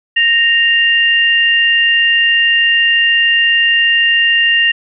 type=tone pair together; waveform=sine; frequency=1856.7 / 2794 Hz; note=A#6 / F7; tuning=-7 / 0 cents; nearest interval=perfect fifth; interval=707 cents; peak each=-11 dBFS; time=0.16-4.72 s; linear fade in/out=10 ms; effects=none